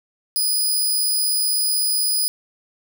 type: tone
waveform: 10% pulse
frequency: 4969 Hz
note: D#8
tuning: 3 cents flat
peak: -11 dBFS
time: 0.36-2.28 s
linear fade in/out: 0 ms
effects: none